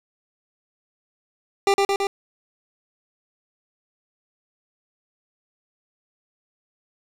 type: tone with echo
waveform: 25% pulse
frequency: 396.4 Hz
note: G4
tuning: 19 cents sharp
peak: -11 dBFS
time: 1.67-1.74 s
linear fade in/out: 2 ms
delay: 110 ms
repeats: 3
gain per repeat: -2 dB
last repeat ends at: 2.07 s
effects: low-pass 8000 Hz 12 dB/octave + 7-bit